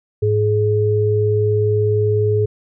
sine tone pair together, 105.47 / 421.9 Hz, G#2 / G#4, +27 / +27 cents, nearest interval 2 octaves, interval 2400 cents, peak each -16 dBFS, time 0.22-2.46 s, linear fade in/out 10 ms, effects none

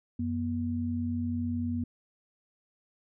sine tone pair together, 91.4 / 240.9 Hz, F#2 / B3, -21 / -43 cents, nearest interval octave + perfect fourth, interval 1678 cents, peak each -33 / -30 dBFS, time 0.19-1.84 s, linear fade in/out 5 ms, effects none

